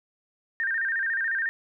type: tone with vibrato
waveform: sine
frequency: 1701 Hz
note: G#6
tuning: 41 cents sharp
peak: -24 dBFS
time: 0.6-1.49 s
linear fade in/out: 0 ms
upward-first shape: square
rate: 14 Hz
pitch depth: 120 cents each way
effects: none